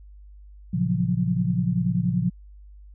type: chord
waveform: sine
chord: Gb major seventh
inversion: first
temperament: equal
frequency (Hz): 116.54 / 138.59 / 174.61 / 185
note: Bb2 / Db3 / F3 / Gb3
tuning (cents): 0 / 0 / 0 / 0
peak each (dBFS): -27 / -28 / -23 / -28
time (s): 0.73-2.3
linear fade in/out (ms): 10
effects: added 50 Hz sine -43 dBFS peak until 2.94 s